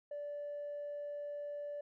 triangle tone with tanh clipping, 582 Hz, D5, 16 cents flat, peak -40 dBFS, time 0.11-1.81 s, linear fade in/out 5 ms, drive 5 dB, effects none

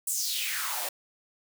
white noise with high-pass filter sweep, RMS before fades -31 dBFS, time 0.07-0.89 s, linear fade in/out 5 ms, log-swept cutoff 8900 to 540 Hz, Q 3.7, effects none

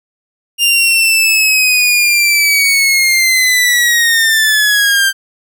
sawtooth linear sweep, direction down, 2810 to 1568 Hz, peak -5 dBFS, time 0.58-5.13 s, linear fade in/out 50 ms, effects none

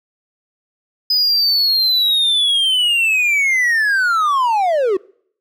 triangle linear sweep, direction down, 5020 to 356.3 Hz, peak -11 dBFS, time 1.1-4.97 s, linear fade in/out 5 ms, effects noise-tail reverb RT60 0.6 s tail -24 dB re dry

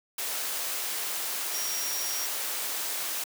sine tone in noise, 5640 Hz, F8, 16 cents sharp, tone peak -33 dBFS, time 1.54-2.26 s, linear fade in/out 5 ms, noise white, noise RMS -32 dBFS, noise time 0.18-3.24 s, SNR -4 dB, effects high-pass 400 Hz 12 dB/octave

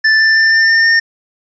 square tone with pitch steps, 1760 / 1772.2 / 1784.6 / 1797 / 1809.5 / 1822.1 Hz, A6 / A6 / A6 / A6 / A6 / A#6, 0 / +12 / +24 / +36 / +48 / -40 cents, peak -8 dBFS, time 0.04-1 s, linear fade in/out 10 ms, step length 160 ms, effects resampled to 16000 Hz

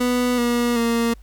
30% pulse tone with pitch steps, 246.9 / 239.6 / 232.5 Hz, B3 / A#3 / A#3, 0 / +48 / -4 cents, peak -15 dBFS, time 0-1.14 s, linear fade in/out 10 ms, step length 380 ms, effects added 50 Hz sine -40 dBFS peak until 1.22 s + pink hiss -59 dBFS RMS until 1.22 s

